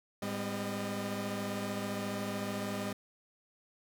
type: tone cluster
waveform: sawtooth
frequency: 106.5 / 199.2 / 253.9 / 613 Hz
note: G#2 / G3 / B3 / D#5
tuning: +44 / +28 / +48 / -26 cents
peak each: -40 / -33 / -38 / -38 dBFS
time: 0.22-2.93 s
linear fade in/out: 5 ms
effects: none